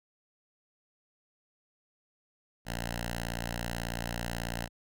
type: tone with notch filter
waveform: 5% pulse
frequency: 58.27 Hz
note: A#1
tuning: in tune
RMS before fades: -36 dBFS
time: 2.65-4.69 s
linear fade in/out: 50 ms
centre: 380 Hz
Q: 0.7
effects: none